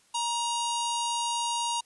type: harmonic tone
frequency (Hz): 944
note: A#5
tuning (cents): +22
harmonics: 1 / 3 / 4 / 5 / 6 / 7 / 8 / 9 / 10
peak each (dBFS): -29 / -36 / -37 / -42 / -45 / -36 / -48 / -47 / -38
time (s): 0.14-1.81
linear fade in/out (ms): 10
effects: white hiss -63 dBFS RMS until 1.85 s + resampled to 24000 Hz